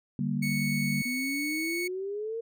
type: chord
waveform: sine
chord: G minor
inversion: second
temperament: just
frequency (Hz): 147 / 196 / 235.2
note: D3 / G3 / Bb3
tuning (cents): +2 / 0 / +16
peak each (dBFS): -31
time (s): 0.19-1.02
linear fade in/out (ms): 2
type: tone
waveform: 40% pulse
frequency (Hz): 2217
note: C#7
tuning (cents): 0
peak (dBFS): -30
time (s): 0.42-1.88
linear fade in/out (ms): 10
type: exponential sweep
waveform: sine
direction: up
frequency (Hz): 243.8 to 464.8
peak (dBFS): -31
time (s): 1.05-2.41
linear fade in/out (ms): 10
effects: none